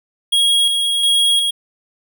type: tone with tremolo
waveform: square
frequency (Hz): 3297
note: G#7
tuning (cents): -13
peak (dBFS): -12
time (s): 0.32-1.51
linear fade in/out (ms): 10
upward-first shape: square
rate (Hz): 1.4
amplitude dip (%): 35
effects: none